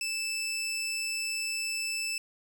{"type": "tone", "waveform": "20% pulse", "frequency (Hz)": 2637, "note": "E7", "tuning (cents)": 0, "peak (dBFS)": -26, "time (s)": [0.01, 2.18], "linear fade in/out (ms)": 2, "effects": []}